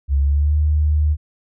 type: tone with pitch glide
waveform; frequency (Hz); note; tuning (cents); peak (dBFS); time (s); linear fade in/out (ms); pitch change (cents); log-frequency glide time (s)
sine; 69.3 to 75.57; C#2 to D#2; 0 to -50; -13; 0.08-1.17; 50; +150; 0.19-0.56
effects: none